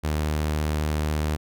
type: tone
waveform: sawtooth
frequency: 76.2 Hz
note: D#2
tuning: 36 cents flat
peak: -19 dBFS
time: 0.03-1.37 s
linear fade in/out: 20 ms
effects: none